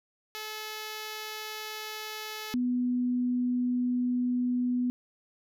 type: tone pair in turn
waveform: 5% pulse / sine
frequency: 430.9 / 247.3 Hz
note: A4 / B3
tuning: -36 / +3 cents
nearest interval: minor seventh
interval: 961 cents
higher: first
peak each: -25 dBFS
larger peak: neither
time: 0.35-2.54 / 2.54-4.9 s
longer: second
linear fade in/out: 0 ms
effects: none